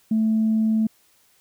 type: tone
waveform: sine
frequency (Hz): 220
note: A3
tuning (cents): 0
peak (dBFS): -16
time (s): 0.11-0.87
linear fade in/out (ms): 5
effects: tanh soft clip ceiling -13 dBFS + white hiss -60 dBFS RMS until 1.4 s